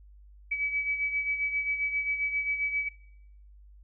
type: beating tone pair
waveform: sine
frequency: 2285 / 2292.5 Hz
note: D7 / D7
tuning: -48 / -42 cents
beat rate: 7.5 Hz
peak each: -28 / -35 dBFS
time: 0.51-2.89 s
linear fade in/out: 10 ms
effects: noise-tail reverb RT60 0.7 s tail -19 dB re dry + added 50 Hz sine -50 dBFS peak until 3.83 s